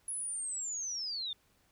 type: linear sweep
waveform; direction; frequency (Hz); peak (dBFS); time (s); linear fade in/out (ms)
sine; down; 10548 to 3520; -35; 0.08-1.33; 2
effects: pink hiss -70 dBFS RMS until 1.71 s